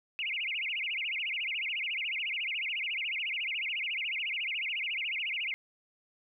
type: tone with vibrato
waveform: sine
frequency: 2459 Hz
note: D#7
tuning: 21 cents flat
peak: -31 dBFS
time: 0.19-5.54 s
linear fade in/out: 0 ms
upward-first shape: sine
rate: 14 Hz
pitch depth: 300 cents each way
effects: none